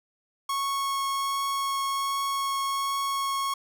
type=tone with vibrato; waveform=45% pulse; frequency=1100 Hz; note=C#6; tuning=14 cents flat; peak=-26 dBFS; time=0.49-3.54 s; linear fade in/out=5 ms; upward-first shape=triangle; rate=1.3 Hz; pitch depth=8 cents each way; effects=none